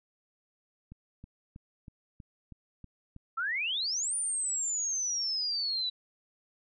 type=click train; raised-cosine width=5 ms; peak=-34 dBFS; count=8; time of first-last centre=0.92-3.164 s; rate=3.12 Hz
type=exponential two-way sweep; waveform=sine; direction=up then down; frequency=1295 to 9400 to 3907 Hz; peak=-29 dBFS; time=3.37-5.9 s; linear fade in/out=10 ms; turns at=4.15 s
effects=none